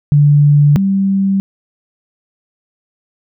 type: tone pair in turn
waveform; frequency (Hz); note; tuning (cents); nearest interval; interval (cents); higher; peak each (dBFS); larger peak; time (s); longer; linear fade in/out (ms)
sine; 145.8 / 194.82; D3 / G3; -12 / -10; perfect fourth; 502; second; -5 / -10; first; 0.12-0.76 / 0.76-1.4; neither; 0
effects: none